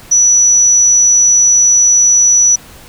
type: tone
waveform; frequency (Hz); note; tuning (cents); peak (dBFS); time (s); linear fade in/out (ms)
sine; 5910; F#8; -3; -5; 0.11-2.56; 10
effects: pink hiss -37 dBFS RMS until 2.88 s